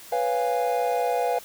triangle chord, C# dominant seventh, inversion third, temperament equal with one note detuned, 493.9 / 554.4 / 698.5 / 823 Hz, B4 / C#5 / E#5 / G#5, 0 / 0 / 0 / -16 cents, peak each -24 / -30 / -24 / -26 dBFS, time 0.12-1.39 s, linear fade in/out 5 ms, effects white hiss -45 dBFS RMS until 1.44 s

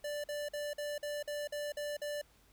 square tone bursts, 587.3 Hz, D5, in tune, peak -37 dBFS, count 9, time 0.04-2.216 s, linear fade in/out 5 ms, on 200 ms, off 47 ms, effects added 50 Hz sine -70 dBFS peak until 2.52 s + pink hiss -67 dBFS RMS until 2.52 s

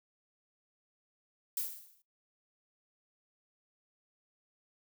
violet noise with exponential decay, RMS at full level -32 dBFS, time 1.57-2.02 s, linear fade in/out 2 ms, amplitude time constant 97 ms, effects noise-tail reverb RT60 0.2 s tail -21 dB re dry

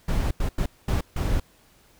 brown noise bursts at uneven times, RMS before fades -23 dBFS, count 5, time 0.08-0.31 / 0.4-0.49 / 0.58-0.66 / 0.88-1.01 / 1.16-1.4 s, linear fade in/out 5 ms, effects pink hiss -58 dBFS RMS until 1.99 s

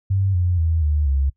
sine tone with pitch steps, 96.9 / 88.86 / 81.48 / 74.72 / 68.52 Hz, G2 / F2 / E2 / D2 / C#2, -20 / +31 / -20 / +30 / -19 cents, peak -16 dBFS, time 0.1-1.3 s, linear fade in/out 10 ms, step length 240 ms, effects noise-tail reverb RT60 0.1 s tail -21 dB re dry

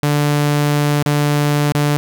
sawtooth tone with dropouts, 146.6 Hz, D3, 3 cents flat, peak -9 dBFS, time 0.03-1.97 s, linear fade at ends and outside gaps 0 ms, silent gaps 1.027-1.061 / 1.722-1.749 s, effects none

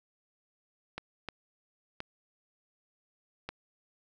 clicks, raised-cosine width 0.3 ms, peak -21 dBFS, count 4, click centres 0.98 / 1.287 / 2.004 / 3.49 s, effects none

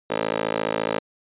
15% pulse tone with high-pass filter, 54.5 Hz, A1, 16 cents flat, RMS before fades -25 dBFS, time 0.1-0.99 s, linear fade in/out 5 ms, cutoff 410 Hz, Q 1.7, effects resampled to 8000 Hz

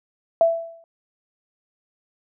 sine tone with exponential decay, 665 Hz, E5, 15 cents sharp, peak -10 dBFS, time 0.41-0.84 s, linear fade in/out 1 ms, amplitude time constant 93 ms, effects none

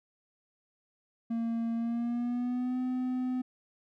triangle tone with pitch glide, 230 to 253.7 Hz, A#3 to B3, -23 to +47 cents, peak -27 dBFS, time 1.3-3.42 s, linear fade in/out 10 ms, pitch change +170 cents, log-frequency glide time 1.75-2.79 s, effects none

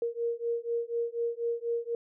sine beating tone pair, 466.2 / 470.3 Hz, A#4 / A#4, 0 / +15 cents, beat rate 4.1 Hz, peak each -32 / -32 dBFS, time 0.02-1.95 s, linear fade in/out 2 ms, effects none

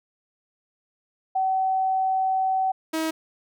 sine / sawtooth tone pair in turn, 760 / 319.5 Hz, F#5 / D#4, +46 / +46 cents, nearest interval octave + minor third, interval 1500 cents, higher first, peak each -20 dBFS, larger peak neither, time 1.35-2.72 / 2.93-3.11 s, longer first, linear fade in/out 10 ms, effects none

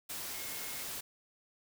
sine tone in noise, 2154 Hz, C7, 50 cents sharp, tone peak -51 dBFS, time 0.33-0.84 s, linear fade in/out 10 ms, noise white, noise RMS -41 dBFS, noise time 0.09-1.01 s, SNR -13 dB, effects none

